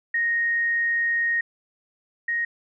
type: tone pair in turn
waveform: sine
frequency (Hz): 1864.7 / 1872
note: A#6 / A#6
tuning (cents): 0 / +7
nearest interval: unison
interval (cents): 7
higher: second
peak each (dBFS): -20 / -22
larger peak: first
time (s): 0.14-1.41 / 2.28-2.45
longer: first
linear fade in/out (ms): 5
effects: none